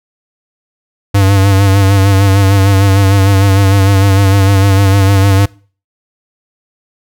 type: tone with vibrato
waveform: square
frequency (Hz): 98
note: G2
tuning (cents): 0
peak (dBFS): -6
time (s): 1.14-5.46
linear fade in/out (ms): 10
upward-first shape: sine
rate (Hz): 6.6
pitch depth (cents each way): 43
effects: noise-tail reverb RT60 0.4 s tail -23 dB re dry